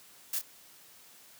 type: noise with echo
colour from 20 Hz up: blue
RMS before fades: -32 dBFS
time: 0.33-0.39 s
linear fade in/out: 5 ms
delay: 26 ms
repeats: 1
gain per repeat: -8 dB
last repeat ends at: 0.416 s
effects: white hiss -56 dBFS RMS until 1.39 s + high-pass 100 Hz 12 dB/octave